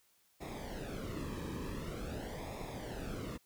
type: noise with flanger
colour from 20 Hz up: brown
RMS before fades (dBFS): -42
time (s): 0.4-3.38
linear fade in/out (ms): 20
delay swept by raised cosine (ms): 0.66 to 1.44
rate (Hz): 0.46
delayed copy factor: -0.75
effects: white hiss -71 dBFS RMS until 3.45 s